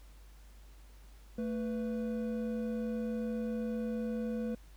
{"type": "tone pair together", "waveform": "triangle", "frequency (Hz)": [223.1, 493.9], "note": ["A3", "B4"], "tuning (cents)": [24, 0], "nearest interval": "octave + major second", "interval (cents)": 1376, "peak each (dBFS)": [-32, -37], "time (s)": [1.38, 4.55], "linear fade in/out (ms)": 5, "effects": ["added 50 Hz sine -52 dBFS peak until 4.76 s", "pink hiss -64 dBFS RMS until 4.76 s"]}